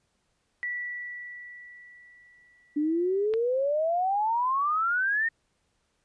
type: tone with exponential decay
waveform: sine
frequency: 1954 Hz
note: B6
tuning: 19 cents flat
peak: -28 dBFS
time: 0.63-3.26 s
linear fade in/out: 0 ms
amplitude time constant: 570 ms
type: exponential sweep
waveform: sine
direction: up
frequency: 289.8 to 1863 Hz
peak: -23 dBFS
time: 2.76-5.29 s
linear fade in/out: 10 ms
type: click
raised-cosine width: 0.3 ms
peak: -22 dBFS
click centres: 3.338 s
effects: pink hiss -73 dBFS RMS until 6.04 s + resampled to 22050 Hz